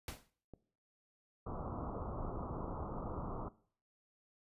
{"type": "noise with exponential decay", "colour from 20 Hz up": "pink", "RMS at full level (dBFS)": -41, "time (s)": [0.08, 0.3], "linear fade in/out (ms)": 2, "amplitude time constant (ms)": 46}
{"type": "click", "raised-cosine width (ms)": 2, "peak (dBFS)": -37, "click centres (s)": 0.537}
{"type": "low-pass noise", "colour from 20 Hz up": "pink", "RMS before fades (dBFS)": -42, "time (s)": [1.46, 3.49], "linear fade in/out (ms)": 10, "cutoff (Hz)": 1300, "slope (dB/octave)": 96}
{"effects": ["noise-tail reverb RT60 0.5 s tail -19 dB re dry", "resampled to 32000 Hz"]}